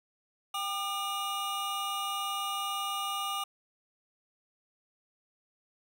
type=tone cluster; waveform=square; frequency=788 / 1206 / 2868 Hz; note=G5 / D6 / F7; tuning=+9 / +46 / +45 cents; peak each=-39 / -35 / -38 dBFS; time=0.54-3.44 s; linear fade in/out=5 ms; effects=none